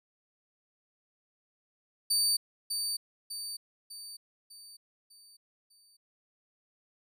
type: tone with echo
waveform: 25% pulse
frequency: 4600 Hz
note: D8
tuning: 37 cents flat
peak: -20 dBFS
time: 2.1-2.37 s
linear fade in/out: 10 ms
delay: 600 ms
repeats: 6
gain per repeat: -6 dB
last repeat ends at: 5.97 s
effects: none